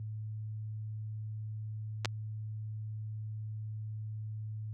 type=clicks; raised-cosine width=0.2 ms; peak=-14 dBFS; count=2; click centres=2.048 / 2.056 s; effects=added 108 Hz sine -36 dBFS peak until 4.73 s + high-pass 80 Hz 12 dB/octave

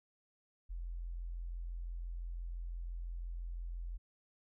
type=tone; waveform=sine; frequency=42.94 Hz; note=F1; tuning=29 cents flat; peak=-39 dBFS; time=0.69-3.98 s; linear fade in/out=20 ms; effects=none

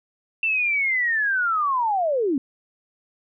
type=linear sweep; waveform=sine; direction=down; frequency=2695 to 250 Hz; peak=-19 dBFS; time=0.43-2.38 s; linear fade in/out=2 ms; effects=none

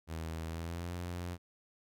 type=tone with pitch glide; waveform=sawtooth; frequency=81 to 87.82 Hz; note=E2 to F2; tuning=-30 to +10 cents; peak=-34 dBFS; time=0.07-1.38 s; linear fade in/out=50 ms; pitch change=+140 cents; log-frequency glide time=0.47-0.93 s; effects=none

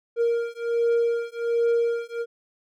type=beating tone pair; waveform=triangle; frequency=467 / 468.3 Hz; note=A#4 / A#4; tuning=+3 / +8 cents; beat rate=1.3 Hz; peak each=-22 dBFS; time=0.16-2.26 s; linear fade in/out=50 ms; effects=none

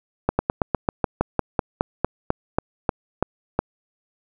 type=slowing click train; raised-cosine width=1 ms; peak=-4 dBFS; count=17; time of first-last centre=0.29-3.59 s; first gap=100 ms; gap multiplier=1.09; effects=none

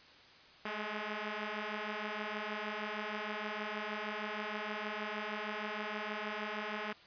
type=beating tone pair; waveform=5% pulse; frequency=207.7 / 214.1 Hz; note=G#3 / A3; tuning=0 / -47 cents; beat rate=6.4 Hz; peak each=-30 / -28 dBFS; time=0.65-6.93 s; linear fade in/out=5 ms; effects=white hiss -58 dBFS RMS until 7.06 s + resampled to 11025 Hz

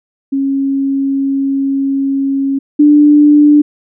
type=tone pair in turn; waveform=sine; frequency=273.6 / 295.2 Hz; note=C#4 / D4; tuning=-23 / +9 cents; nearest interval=minor second; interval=132 cents; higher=second; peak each=-11 / -3 dBFS; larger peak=second; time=0.32-2.59 / 2.79-3.62 s; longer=first; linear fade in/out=10 ms; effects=none

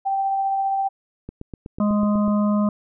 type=tone with tremolo; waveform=sine; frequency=781 Hz; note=G5; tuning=7 cents flat; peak=-18 dBFS; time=0.05-0.89 s; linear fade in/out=20 ms; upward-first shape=triangle; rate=15 Hz; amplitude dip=25%
type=click train; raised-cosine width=3 ms; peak=-20 dBFS; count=9; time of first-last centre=1.29-2.28 s; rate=8.08 Hz
type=harmonic tone; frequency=207.7 Hz; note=G#3; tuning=in tune; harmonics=1 / 3 / 5 / 6; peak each=-17 / -27 / -31 / -33 dBFS; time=1.8-2.69 s; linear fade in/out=2 ms
effects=none

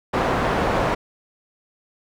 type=low-pass noise; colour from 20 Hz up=white; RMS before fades=-21 dBFS; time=0.13-0.95 s; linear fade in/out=10 ms; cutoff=1000 Hz; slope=12 dB/octave; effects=none

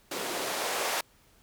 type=noise with band-pass filter sweep; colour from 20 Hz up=blue; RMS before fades=-32 dBFS; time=0.11-1.01 s; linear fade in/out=5 ms; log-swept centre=350 to 670 Hz; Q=1.3; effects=pink hiss -62 dBFS RMS until 1.42 s

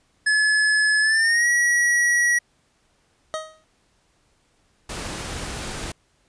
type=tone with pitch glide; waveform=square; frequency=1711 to 1920.5 Hz; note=A6 to B6; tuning=-49 to -49 cents; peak=-17 dBFS; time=0.26-2.39 s; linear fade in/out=10 ms; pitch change=+200 cents; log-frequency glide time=1.01-1.48 s
type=tone with exponential decay; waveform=25% pulse; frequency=629 Hz; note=D#5; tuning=19 cents sharp; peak=-19 dBFS; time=3.34-3.64 s; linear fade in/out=0 ms; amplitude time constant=64 ms
type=noise; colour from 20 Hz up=pink; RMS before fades=-31 dBFS; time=4.89-5.92 s; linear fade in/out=5 ms
effects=pink hiss -64 dBFS RMS until 6.28 s + resampled to 22050 Hz

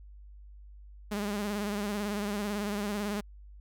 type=tone with vibrato; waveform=sawtooth; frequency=205.5 Hz; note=G#3; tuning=18 cents flat; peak=-27 dBFS; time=1.11-3.21 s; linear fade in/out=10 ms; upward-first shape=sine; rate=18 Hz; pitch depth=56 cents each way; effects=added 50 Hz sine -47 dBFS peak until 3.6 s

